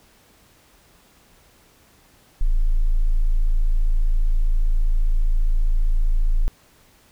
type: tone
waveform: sine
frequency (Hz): 27.5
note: A0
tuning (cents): 0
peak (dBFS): -13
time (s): 2.41-6.48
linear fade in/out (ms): 0
effects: tanh soft clip ceiling -10 dBFS + pink hiss -55 dBFS RMS until 7.11 s